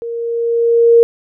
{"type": "tone with level ramp", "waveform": "sine", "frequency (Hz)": 466.2, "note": "A#4", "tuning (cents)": 0, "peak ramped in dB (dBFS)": [-21, -3], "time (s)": [0.02, 1.03], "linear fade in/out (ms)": 0, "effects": []}